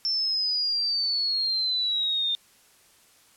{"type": "exponential sweep", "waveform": "sine", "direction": "down", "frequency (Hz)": [5380, 3611], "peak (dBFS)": -23, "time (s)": [0.05, 2.35], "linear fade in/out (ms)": 0, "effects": ["white hiss -58 dBFS RMS until 3.36 s", "low-pass 12000 Hz 12 dB/octave"]}